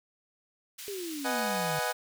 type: high-pass noise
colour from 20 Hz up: pink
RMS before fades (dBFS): -43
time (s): 0.78-1.93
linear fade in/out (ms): 10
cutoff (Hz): 2900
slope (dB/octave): 12
type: exponential sweep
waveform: sine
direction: down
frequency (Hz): 415.3 to 146.83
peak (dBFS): -35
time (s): 0.88-1.79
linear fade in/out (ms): 0
type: chord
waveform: 25% pulse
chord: G# minor seventh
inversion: first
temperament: equal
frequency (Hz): 493.9 / 622.3 / 740 / 830.6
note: B4 / D#5 / F#5 / G#5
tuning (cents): 0 / 0 / 0 / 0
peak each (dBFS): -31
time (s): 1.24-1.93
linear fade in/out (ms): 20
effects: none